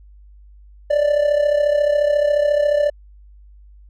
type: tone with amplitude modulation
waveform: triangle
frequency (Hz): 587.3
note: D5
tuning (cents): 0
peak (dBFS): -9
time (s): 0.9-2.9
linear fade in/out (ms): 10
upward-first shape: sine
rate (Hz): 34.2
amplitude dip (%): 65
effects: added 50 Hz sine -42 dBFS peak until 3.89 s